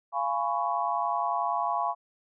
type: chord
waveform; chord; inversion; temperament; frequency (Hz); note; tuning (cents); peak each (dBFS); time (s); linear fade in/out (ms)
sine; C# dominant seventh; first; just; 693 / 831.5 / 997.9 / 1108.7; E#5 / G#5 / B5 / C#6; -14 / +2 / +18 / 0; -31; 0.12-1.95; 50
effects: none